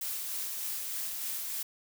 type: noise with tremolo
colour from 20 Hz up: blue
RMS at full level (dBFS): -35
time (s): 0.01-1.63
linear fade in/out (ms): 5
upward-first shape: sine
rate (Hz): 3.3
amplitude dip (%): 25
effects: none